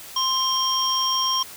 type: tone cluster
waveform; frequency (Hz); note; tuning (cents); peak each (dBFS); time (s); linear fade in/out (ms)
sine; 1046 / 3193 / 5590; C6 / G7 / F8; -1 / +31 / +1; -24; 0.16-1.43; 5
effects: white hiss -40 dBFS RMS until 1.56 s